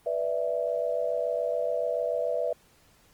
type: tone cluster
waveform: sine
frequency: 492.5 / 591 / 658 Hz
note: B4 / D5 / E5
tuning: -5 / +11 / -3 cents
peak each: -30 dBFS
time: 0.06-2.53 s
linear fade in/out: 5 ms
effects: pink hiss -61 dBFS RMS until 3.13 s + Opus 24 kbps